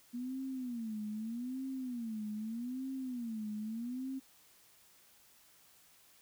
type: tone with vibrato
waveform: sine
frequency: 237 Hz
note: A#3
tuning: 29 cents sharp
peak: -37 dBFS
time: 0.13-4.2 s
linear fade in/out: 20 ms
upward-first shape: sine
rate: 0.81 Hz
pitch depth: 200 cents each way
effects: white hiss -64 dBFS RMS until 6.21 s